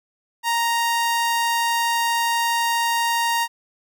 sawtooth tone, 932.3 Hz, A#5, in tune, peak -15 dBFS, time 0.43-3.48 s, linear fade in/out 50 ms, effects none

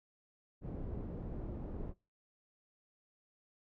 pink low-pass noise, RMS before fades -42 dBFS, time 0.61-1.94 s, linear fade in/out 50 ms, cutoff 400 Hz, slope 12 dB/octave, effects noise-tail reverb RT60 0.3 s tail -24 dB re dry

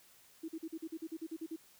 sine tone bursts, 323.2 Hz, E4, 34 cents flat, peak -38 dBFS, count 12, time 0.43-1.563 s, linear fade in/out 10 ms, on 55 ms, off 43 ms, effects white hiss -63 dBFS RMS until 1.79 s

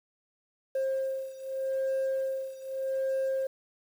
sine beating tone pair, 532 / 532.82 Hz, C5 / C5, +29 / +31 cents, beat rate 0.82 Hz, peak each -29 / -31 dBFS, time 0.75-3.47 s, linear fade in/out 5 ms, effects tanh soft clip ceiling -25 dBFS + 9-bit

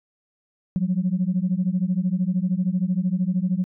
sine beating tone pair, 176.6 / 189.6 Hz, F3 / F#3, +20 / +43 cents, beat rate 13 Hz, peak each -22 dBFS, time 0.76-3.64 s, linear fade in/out 0 ms, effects tanh soft clip ceiling -13 dBFS

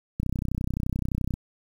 click train, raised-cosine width 5 ms, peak -15 dBFS, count 37, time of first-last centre 0.2-1.339 s, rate 31.6 Hz, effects 8-bit

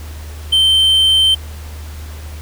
triangle tone, 3110 Hz, G7, 14 cents flat, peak -7 dBFS, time 0.52-1.35 s, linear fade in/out 10 ms, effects added 76 Hz sine -27 dBFS peak until 2.41 s + pink hiss -38 dBFS RMS until 2.41 s

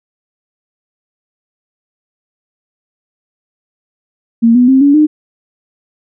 sine tone with pitch steps, 230.5 / 247 / 264.8 / 283.8 / 304.1 Hz, A#3 / B3 / C4 / C#4 / D#4, -19 / 0 / +21 / +41 / -40 cents, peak -4 dBFS, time 4.42-5.07 s, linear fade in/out 20 ms, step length 130 ms, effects none

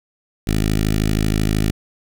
10% pulse tone with notch filter, 52.9 Hz, G#1, 33 cents sharp, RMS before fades -18 dBFS, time 0.47-1.71 s, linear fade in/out 5 ms, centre 940 Hz, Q 0.67, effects none

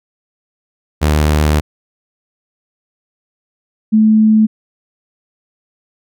sawtooth / sine tone pair in turn, 75.7 / 217.2 Hz, D#2 / A3, -47 / -22 cents, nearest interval octave + tritone, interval 1825 cents, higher second, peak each -6 dBFS, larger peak neither, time 1.01-1.61 / 3.92-4.47 s, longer first, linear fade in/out 20 ms, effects none

